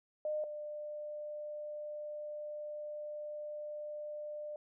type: tone pair in turn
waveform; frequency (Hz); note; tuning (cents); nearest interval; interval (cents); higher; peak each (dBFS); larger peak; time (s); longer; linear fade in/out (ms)
sine; 608 / 598.2; D#5 / D5; -40 / +32; unison; 28; first; -33 / -40; first; 0.25-0.44 / 0.44-4.56; second; 2
effects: none